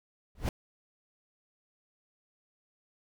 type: noise with exponential growth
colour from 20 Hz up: brown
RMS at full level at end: -21 dBFS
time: 0.35-0.49 s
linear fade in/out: 2 ms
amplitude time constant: 29 ms
effects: none